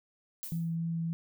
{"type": "noise with exponential decay", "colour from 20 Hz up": "violet", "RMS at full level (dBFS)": -37, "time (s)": [0.43, 0.76], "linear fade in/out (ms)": 0, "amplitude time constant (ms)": 70}
{"type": "tone with vibrato", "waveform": "sine", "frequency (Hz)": 165.9, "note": "E3", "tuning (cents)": 11, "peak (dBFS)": -30, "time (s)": [0.52, 1.13], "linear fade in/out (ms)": 0, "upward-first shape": "triangle", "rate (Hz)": 3.5, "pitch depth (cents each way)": 8}
{"effects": []}